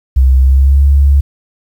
sine tone with pitch glide, 65.41 to 70.1 Hz, C2 to C#2, 0 to +20 cents, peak -4 dBFS, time 0.16-1.21 s, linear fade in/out 10 ms, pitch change +120 cents, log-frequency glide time 0.4-0.84 s, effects 7-bit

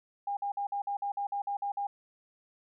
sine tone bursts, 807 Hz, G#5, 50 cents flat, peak -30 dBFS, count 11, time 0.27-1.87 s, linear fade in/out 5 ms, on 100 ms, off 50 ms, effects none

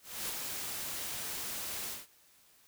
white noise with ADSR envelope, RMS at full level -36 dBFS, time 0.02-2.07 s, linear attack 270 ms, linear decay 8 ms, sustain -3 dB, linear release 180 ms, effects white hiss -64 dBFS RMS until 2.67 s

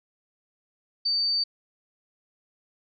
sine tone, 4595 Hz, D8, 39 cents flat, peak -22 dBFS, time 1.05-1.44 s, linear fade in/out 10 ms, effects none

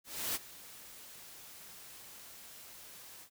white noise with ADSR envelope, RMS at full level -34 dBFS, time 0.04-3.3 s, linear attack 310 ms, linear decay 29 ms, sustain -18 dB, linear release 81 ms, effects none

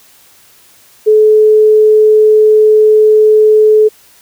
sine tone, 430 Hz, A4, 40 cents flat, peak -3 dBFS, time 1.06-3.89 s, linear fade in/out 20 ms, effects white hiss -44 dBFS RMS until 4.21 s

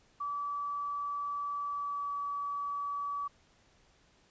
sine tone with pitch glide, 1152 to 1144 Hz, D6 to D6, -34 to -46 cents, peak -33 dBFS, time 0.2-3.28 s, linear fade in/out 10 ms, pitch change -12 cents, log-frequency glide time 1.68-2.12 s, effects pink hiss -66 dBFS RMS until 4.3 s + resampled to 16000 Hz

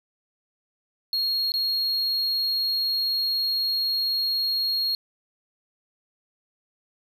triangle tone with dropouts, 4281 Hz, C8, 39 cents sharp, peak -21 dBFS, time 1.13-4.95 s, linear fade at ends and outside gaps 1 ms, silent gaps 1.52-1.539 s, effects none

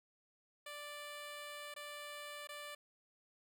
10% pulse tone with dropouts, 587.3 Hz, D5, in tune, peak -38 dBFS, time 0.66-2.75 s, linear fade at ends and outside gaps 5 ms, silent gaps 1.741-1.762 / 2.473-2.489 s, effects none

